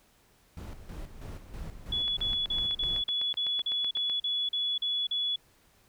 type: noise with tremolo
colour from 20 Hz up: brown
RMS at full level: -39 dBFS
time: 0.57-3.02 s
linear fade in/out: 2 ms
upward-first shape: square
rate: 3.1 Hz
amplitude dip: 60%
type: tone bursts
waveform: sine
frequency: 3403 Hz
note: G#7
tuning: 41 cents sharp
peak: -27 dBFS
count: 12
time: 1.92-5.36 s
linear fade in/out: 5 ms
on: 250 ms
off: 40 ms
type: click train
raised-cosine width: 0.3 ms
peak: -26 dBFS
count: 17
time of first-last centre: 2.08-4.098 s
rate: 7.93 Hz
effects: pink hiss -64 dBFS RMS until 5.88 s